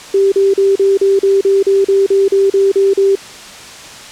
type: tone bursts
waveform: sine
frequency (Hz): 392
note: G4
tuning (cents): 0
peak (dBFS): -7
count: 14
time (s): 0.14-3.154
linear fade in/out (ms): 5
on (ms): 180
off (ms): 38
effects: white hiss -32 dBFS RMS until 4.11 s + low-pass 7000 Hz 12 dB/octave